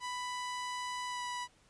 sawtooth tone with pitch glide, 992 to 982.9 Hz, B5 to B5, +7 to -9 cents, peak -33 dBFS, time 0-1.48 s, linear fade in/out 50 ms, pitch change -16 cents, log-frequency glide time 1.07-1.22 s, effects pink hiss -66 dBFS RMS until 1.69 s + resampled to 22050 Hz

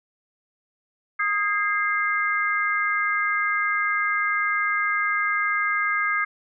sine chord, Ab major, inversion second, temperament equal with one note detuned, 1244.5 / 1625.2 / 2093 Hz, Eb6 / Ab6 / C7, 0 / -38 / 0 cents, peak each -25 dBFS, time 1.19-6.25 s, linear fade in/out 10 ms, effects none

